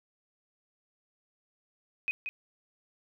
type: tone with echo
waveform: sine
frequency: 2510 Hz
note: D#7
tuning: 15 cents sharp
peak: -27 dBFS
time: 2.08-2.11 s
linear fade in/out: 0 ms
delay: 180 ms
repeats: 1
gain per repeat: -6 dB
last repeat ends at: 2.29 s
effects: none